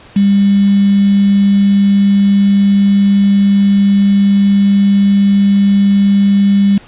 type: tone with quantisation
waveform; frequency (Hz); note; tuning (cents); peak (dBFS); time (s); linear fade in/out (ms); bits
sine; 199.4; G3; +30; -6; 0.16-6.78; 5; 4
effects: pink hiss -39 dBFS RMS until 6.87 s + resampled to 8000 Hz